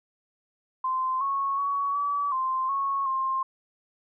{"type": "tone with pitch steps", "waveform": "sine", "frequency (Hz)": [1038, 1102, 1123, 1146, 1045, 1101, 1059], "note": ["C6", "C#6", "C#6", "D6", "C6", "C#6", "C6"], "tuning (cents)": [-14, -11, 22, -43, -2, -12, 21], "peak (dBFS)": -24, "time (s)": [0.84, 3.43], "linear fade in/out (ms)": 5, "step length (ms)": 370, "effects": []}